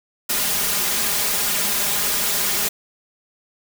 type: noise with comb filter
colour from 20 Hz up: white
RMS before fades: -21 dBFS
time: 0.29-2.69 s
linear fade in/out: 10 ms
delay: 4.9 ms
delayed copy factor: +0.85
effects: none